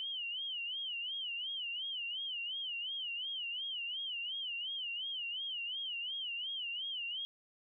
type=tone with vibrato; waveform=sine; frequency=3000 Hz; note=F#7; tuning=23 cents sharp; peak=-37 dBFS; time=0-7.25 s; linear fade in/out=0 ms; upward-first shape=sine; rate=2.8 Hz; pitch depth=150 cents each way; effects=none

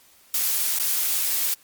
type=noise with dropouts; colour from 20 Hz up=blue; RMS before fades=-23 dBFS; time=0.34-1.54 s; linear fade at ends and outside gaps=2 ms; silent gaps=0.788-0.797 s; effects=white hiss -55 dBFS RMS until 1.63 s + MP3 96 kbps

